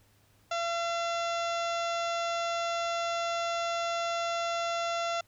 harmonic tone with a mistuned harmonic, 680 Hz, F5, 46 cents flat, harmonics 1 / 2 / 3 / 4 / 5 / 6 / 7 / 8 / 9 / 10, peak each -31 / -34 / -43 / -41 / -42 / -47 / -50 / -49 / -51 / -48 dBFS, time 0.51-5.21 s, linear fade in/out 5 ms, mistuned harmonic 5, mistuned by +35 cents, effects added 102 Hz sine -66 dBFS peak until 5.27 s + pink hiss -66 dBFS RMS until 5.27 s

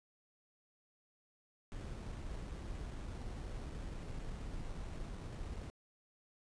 brown noise with sample-and-hold, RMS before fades -44 dBFS, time 1.72-5.7 s, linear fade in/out 0 ms, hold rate 4900 Hz, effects resampled to 22050 Hz

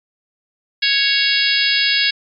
harmonic tone, 554.4 Hz, C#5, in tune, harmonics 3 / 4 / 5 / 6 / 7 / 8 / 9, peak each -21 / -21 / -21 / -21 / -21 / -21 / -21 dBFS, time 0.82-2.11 s, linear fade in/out 10 ms, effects MP3 96 kbps

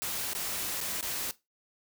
white noise with dropouts, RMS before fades -34 dBFS, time 0.02-1.31 s, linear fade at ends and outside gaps 0 ms, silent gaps 0.333-0.35 / 0.805-0.812 / 1.01-1.027 s, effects noise-tail reverb RT60 0.2 s tail -17 dB re dry

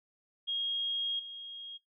sine tone with level steps, 3263 Hz, G#7, 31 cents flat, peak -31 / -42 dBFS, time 0.47-1.78 s, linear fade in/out 20 ms, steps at 1.19 s, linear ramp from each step 5 ms, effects noise-tail reverb RT60 0.2 s tail -23 dB re dry

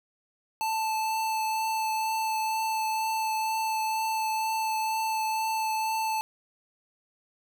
square tone with vibrato, 880 Hz, A5, in tune, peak -27 dBFS, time 0.61-6.21 s, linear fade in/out 0 ms, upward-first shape triangle, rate 2.1 Hz, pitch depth 12 cents each way, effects none

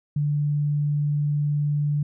sine tone, 146.83 Hz, D3, in tune, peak -20 dBFS, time 0.16-2.03 s, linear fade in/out 5 ms, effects none

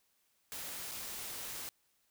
white noise with dropouts, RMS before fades -43 dBFS, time 0.52-1.69 s, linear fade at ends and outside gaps 0 ms, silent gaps 0.913-0.917 s, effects white hiss -75 dBFS RMS until 2.1 s

